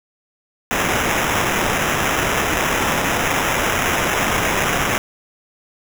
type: noise with sample-and-hold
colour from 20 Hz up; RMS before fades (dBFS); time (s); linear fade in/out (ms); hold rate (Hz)
white; -19; 0.71-4.98; 0; 4410
effects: none